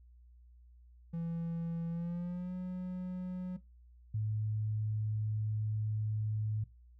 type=tone with pitch glide; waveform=triangle; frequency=167.3 to 182.44 Hz; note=E3 to F#3; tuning=+26 to -24 cents; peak=-33 dBFS; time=1.13-3.57 s; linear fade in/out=10 ms; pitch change=+150 cents; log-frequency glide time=1.89-2.54 s
type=tone; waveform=sine; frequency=107.6 Hz; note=A2; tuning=38 cents flat; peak=-32 dBFS; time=4.14-6.64 s; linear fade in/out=5 ms
effects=noise-tail reverb RT60 0.2 s tail -17 dB re dry + added 60 Hz sine -56 dBFS peak until 6.99 s